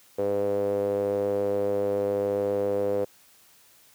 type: tone with band-pass filter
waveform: sawtooth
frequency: 100.8 Hz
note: G2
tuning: 49 cents sharp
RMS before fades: -26 dBFS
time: 0.18-3.05 s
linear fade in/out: 10 ms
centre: 480 Hz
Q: 7.9
effects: white hiss -57 dBFS RMS until 3.94 s + high-pass 60 Hz 12 dB/octave